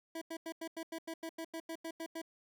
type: tone bursts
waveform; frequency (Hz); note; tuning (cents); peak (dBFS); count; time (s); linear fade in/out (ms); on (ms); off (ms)
25% pulse; 327; E4; -14; -36; 14; 0.15-2.217; 5; 65; 89
effects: none